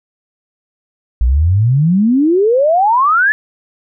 sine exponential sweep, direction up, 55.9 to 1760 Hz, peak -8 dBFS, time 1.21-3.32 s, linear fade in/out 0 ms, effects none

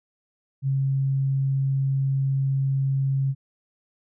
sine tone, 135.8 Hz, C#3, 35 cents flat, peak -20 dBFS, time 0.62-3.35 s, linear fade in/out 50 ms, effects none

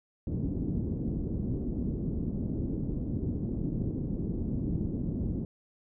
white low-pass noise, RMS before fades -32 dBFS, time 0.27-5.45 s, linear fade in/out 2 ms, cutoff 290 Hz, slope 24 dB/octave, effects none

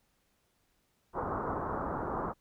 white low-pass noise, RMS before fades -35 dBFS, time 1.13-2.34 s, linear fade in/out 50 ms, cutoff 1300 Hz, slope 48 dB/octave, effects pink hiss -74 dBFS RMS until 2.4 s

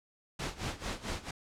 pink noise with tremolo, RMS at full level -35 dBFS, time 0.39-1.31 s, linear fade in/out 5 ms, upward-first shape sine, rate 4.5 Hz, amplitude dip 85%, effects low-pass 7000 Hz 12 dB/octave

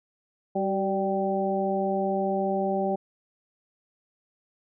harmonic tone with a mistuned harmonic, 195 Hz, G3, 9 cents flat, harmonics 1 / 2 / 3 / 4, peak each -29 / -29 / -29 / -29 dBFS, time 0.55-2.96 s, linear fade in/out 10 ms, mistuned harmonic 2, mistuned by -39 cents, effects none

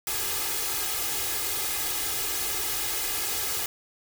white noise with comb filter, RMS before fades -29 dBFS, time 0.07-3.66 s, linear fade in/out 2 ms, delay 2.4 ms, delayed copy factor +0.95, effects none

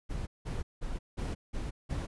brown noise bursts, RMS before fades -35 dBFS, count 6, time 0.09-2.07 s, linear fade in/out 20 ms, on 180 ms, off 180 ms, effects resampled to 24000 Hz

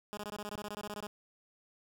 10% pulse tone bursts, 207.7 Hz, G#3, in tune, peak -31 dBFS, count 15, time 0.13-1.069 s, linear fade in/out 0 ms, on 43 ms, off 21 ms
click, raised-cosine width 3 ms, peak -33 dBFS, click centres 0.552 s
effects none

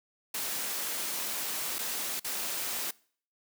white noise with dropouts, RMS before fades -34 dBFS, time 0.34-2.91 s, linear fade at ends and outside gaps 5 ms, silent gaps 1.785-1.789 / 2.197-2.244 s, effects noise-tail reverb RT60 0.5 s tail -23 dB re dry + high-pass 200 Hz 12 dB/octave

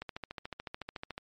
click train, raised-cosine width 0.3 ms, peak -23 dBFS, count 17, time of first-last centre 0.02-1.179 s, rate 13.8 Hz, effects MP3 48 kbps

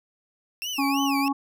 30% pulse tone with vibrato, 2637 Hz, E7, in tune, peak -26 dBFS, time 0.62-1.28 s, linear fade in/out 0 ms, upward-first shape sine, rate 3.1 Hz, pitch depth 240 cents each way
harmonic tone, 277.2 Hz, C#4, in tune, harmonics 1 / 3 / 4, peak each -23 / -28 / -29 dBFS, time 0.78-1.33 s, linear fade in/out 10 ms
effects none

